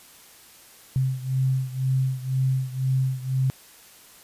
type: beating tone pair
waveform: sine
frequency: 130.81 / 132.81 Hz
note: C3 / C3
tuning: 0 / +26 cents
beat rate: 2 Hz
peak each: -23 / -26 dBFS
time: 0.96-3.5 s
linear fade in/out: 0 ms
effects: white hiss -50 dBFS RMS until 4.23 s + resampled to 32000 Hz